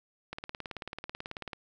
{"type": "click train", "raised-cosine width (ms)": 0.3, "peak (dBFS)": -22, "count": 23, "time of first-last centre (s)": [0.33, 1.532], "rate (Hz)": 18.3, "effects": []}